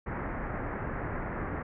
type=low-pass noise; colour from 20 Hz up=pink; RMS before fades=-35 dBFS; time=0.06-1.63 s; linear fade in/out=10 ms; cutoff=2000 Hz; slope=48 dB/octave; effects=none

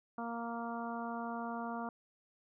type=harmonic tone; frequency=233.1 Hz; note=A#3; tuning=in tune; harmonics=1 / 2 / 3 / 4 / 5 / 6; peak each=-41 / -48 / -43 / -45 / -46 / -49 dBFS; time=0.18-1.89 s; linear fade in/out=2 ms; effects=none

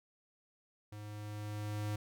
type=tone with level ramp; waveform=square; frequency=105 Hz; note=G#2; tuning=19 cents sharp; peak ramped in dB=-46 to -35 dBFS; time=0.92-1.96 s; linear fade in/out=5 ms; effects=none

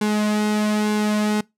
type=tone with flanger; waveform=sawtooth; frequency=211.3 Hz; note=G#3; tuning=30 cents sharp; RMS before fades=-20 dBFS; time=0.01-1.41 s; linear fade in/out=5 ms; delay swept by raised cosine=1.6 to 3 ms; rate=1.1 Hz; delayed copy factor=-0.6; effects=noise-tail reverb RT60 0.2 s tail -24 dB re dry + low-pass 11000 Hz 12 dB/octave

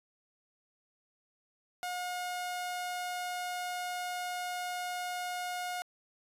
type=tone; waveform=sawtooth; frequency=719 Hz; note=F#5; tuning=50 cents flat; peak=-31 dBFS; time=1.83-5.82 s; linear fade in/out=0 ms; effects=resampled to 32000 Hz

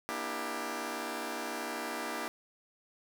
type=chord; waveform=10% pulse; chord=E half-diminished seventh; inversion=second; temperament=just; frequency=237.3 / 296.7 / 329.6 / 395.6 Hz; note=Bb3 / D4 / E4 / G4; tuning=+31 / +18 / 0 / +16 cents; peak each=-33 dBFS; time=0.09-2.28 s; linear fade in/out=0 ms; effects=none

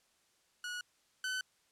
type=tone pair in turn; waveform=sawtooth; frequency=1459 / 1513.5 Hz; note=F#6 / F#6; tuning=-25 / +39 cents; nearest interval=minor second; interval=64 cents; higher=second; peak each=-35 / -31 dBFS; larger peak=second; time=0.64-0.81 / 1.24-1.41 s; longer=neither; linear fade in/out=2 ms; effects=white hiss -72 dBFS RMS until 1.71 s + low-pass 9000 Hz 12 dB/octave

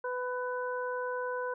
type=harmonic tone; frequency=498.9 Hz; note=B4; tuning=17 cents sharp; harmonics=1 / 2 / 3; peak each=-34 / -37 / -39 dBFS; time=0.04-1.54 s; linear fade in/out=5 ms; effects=none

